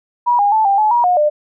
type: tone with pitch steps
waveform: sine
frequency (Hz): 966 / 814 / 874 / 793 / 856 / 956 / 720 / 599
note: B5 / G#5 / A5 / G5 / A5 / A#5 / F#5 / D5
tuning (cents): -39 / -35 / -12 / +20 / -48 / +43 / -47 / +34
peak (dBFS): -10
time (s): 0.26-1.3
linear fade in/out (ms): 20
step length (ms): 130
effects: none